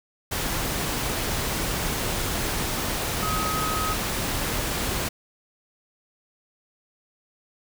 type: tone in noise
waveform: sine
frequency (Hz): 1266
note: D#6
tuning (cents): +30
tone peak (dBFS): -27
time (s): 3.22-3.94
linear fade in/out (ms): 10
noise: pink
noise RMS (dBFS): -27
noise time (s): 0.31-5.09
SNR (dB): -3
effects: none